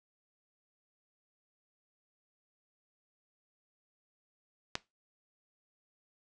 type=click; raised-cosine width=0.2 ms; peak=-14 dBFS; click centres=4.754 s; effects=noise-tail reverb RT60 0.2 s tail -18 dB re dry + resampled to 22050 Hz